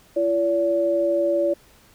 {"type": "tone pair together", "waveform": "sine", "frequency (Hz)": [339.9, 572.3], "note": ["F4", "D5"], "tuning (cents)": [-47, -45], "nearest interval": "major sixth", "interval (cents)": 902, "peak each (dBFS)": [-23, -19], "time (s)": [0.16, 1.54], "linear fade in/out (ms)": 10, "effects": ["pink hiss -54 dBFS RMS until 1.94 s"]}